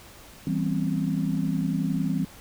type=chord; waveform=sine; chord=C major seventh; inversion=first; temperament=equal with one note detuned; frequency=164.81 / 196 / 246.9 / 266.4 Hz; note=E3 / G3 / B3 / C4; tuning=0 / 0 / 0 / +31 cents; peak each=-27 / -28 / -33 / -29 dBFS; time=0.47-2.25 s; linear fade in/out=2 ms; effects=pink hiss -48 dBFS RMS until 2.4 s